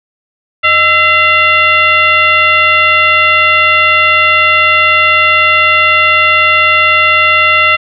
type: tone with frequency modulation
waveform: sine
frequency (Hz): 2046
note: C7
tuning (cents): -39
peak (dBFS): -5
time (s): 0.63-7.77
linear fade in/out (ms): 20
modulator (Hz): 714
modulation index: 1.4
effects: none